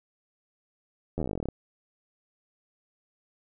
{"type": "slowing click train", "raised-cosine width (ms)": 2, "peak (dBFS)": -18, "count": 17, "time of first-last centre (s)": [1.18, 1.487], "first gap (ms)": 11, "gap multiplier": 1.07, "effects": []}